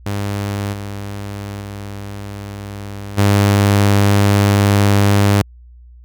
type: tone with level steps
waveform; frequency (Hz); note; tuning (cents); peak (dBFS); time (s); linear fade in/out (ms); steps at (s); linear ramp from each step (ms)
sawtooth; 101; G#2; -48; -15 / -21 / -23 / -6; 0.06-5.42; 5; 0.72 / 1.6 / 3.17; 20
effects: added 60 Hz sine -38 dBFS peak until 6.04 s